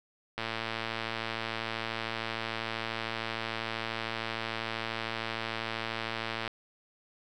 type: click train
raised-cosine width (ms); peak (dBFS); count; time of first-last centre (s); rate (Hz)
0.3; -17; 690; 0.38-6.477; 113
effects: none